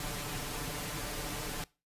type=noise with comb filter; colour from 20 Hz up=pink; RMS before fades=-38 dBFS; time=0-1.64 s; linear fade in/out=2 ms; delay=6.8 ms; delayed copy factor=+0.8; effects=noise-tail reverb RT60 0.3 s tail -22 dB re dry + resampled to 32000 Hz